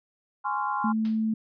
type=chord; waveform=sine; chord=Db major seventh; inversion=second; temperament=just; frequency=831.5 / 1039.4 / 1108.7 / 1385.9 Hz; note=Ab5 / C6 / Db6 / F6; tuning=+2 / -12 / 0 / -14 cents; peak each=-30 / -29 / -34 / -34 dBFS; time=0.44-0.93 s; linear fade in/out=20 ms
type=tone; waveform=sine; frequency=220 Hz; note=A3; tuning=in tune; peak=-23 dBFS; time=0.84-1.34 s; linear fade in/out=5 ms
type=noise with exponential decay; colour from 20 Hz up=white; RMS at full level=-40 dBFS; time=1.05-1.27 s; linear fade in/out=0 ms; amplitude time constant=47 ms
effects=resampled to 11025 Hz